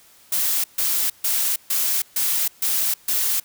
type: noise bursts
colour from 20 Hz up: blue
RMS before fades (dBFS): -21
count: 7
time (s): 0.32-3.4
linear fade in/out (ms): 5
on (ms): 320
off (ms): 140
effects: white hiss -52 dBFS RMS until 3.44 s